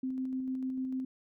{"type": "tone with tremolo", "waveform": "sine", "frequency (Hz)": 260, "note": "C4", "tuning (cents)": -11, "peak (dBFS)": -31, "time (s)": [0.03, 1.05], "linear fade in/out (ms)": 5, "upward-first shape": "square", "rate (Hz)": 6.7, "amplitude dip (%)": 25, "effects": []}